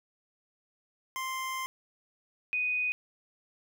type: tone pair in turn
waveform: 25% pulse / sine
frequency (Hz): 1046.5 / 2489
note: C6 / D#7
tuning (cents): 0 / 0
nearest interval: octave + minor third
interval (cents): 1500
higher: second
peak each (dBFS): -29 / -27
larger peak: second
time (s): 1.16-1.66 / 2.53-2.92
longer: first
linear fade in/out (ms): 0
effects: none